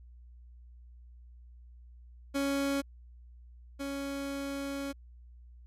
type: tone pair in turn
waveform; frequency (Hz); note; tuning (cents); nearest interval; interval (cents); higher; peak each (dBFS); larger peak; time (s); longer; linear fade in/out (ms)
30% pulse; 277.9 / 277.9; C#4 / C#4; +4 / +4; unison; 0; neither; -26 / -32; first; 2.34-2.82 / 3.79-4.93; second; 20
effects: added 60 Hz sine -50 dBFS peak until 5.66 s + resampled to 32000 Hz